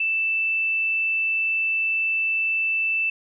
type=tone; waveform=sine; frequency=2649 Hz; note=E7; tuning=8 cents sharp; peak=-20 dBFS; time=0-3.1 s; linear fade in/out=5 ms; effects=none